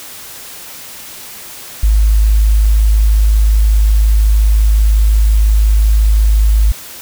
sine tone, 52.8 Hz, G#1, 29 cents sharp, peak -6 dBFS, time 1.83-6.72 s, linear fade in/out 5 ms, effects white hiss -31 dBFS RMS until 7.01 s

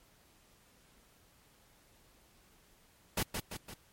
pink noise with echo, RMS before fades -32 dBFS, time 3.17-3.23 s, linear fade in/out 5 ms, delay 170 ms, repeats 3, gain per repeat -5 dB, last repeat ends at 3.74 s, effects pink hiss -65 dBFS RMS until 3.92 s + MP3 64 kbps

